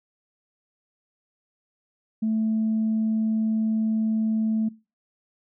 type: tone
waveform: sine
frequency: 220 Hz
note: A3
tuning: in tune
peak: -20 dBFS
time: 2.22-4.69 s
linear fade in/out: 10 ms
effects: noise-tail reverb RT60 0.3 s tail -22 dB re dry + tanh soft clip ceiling -17 dBFS